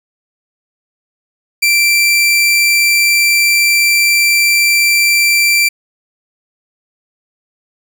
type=tone; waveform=sawtooth; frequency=2349 Hz; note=D7; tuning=in tune; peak=-5 dBFS; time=1.62-5.69 s; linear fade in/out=10 ms; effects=none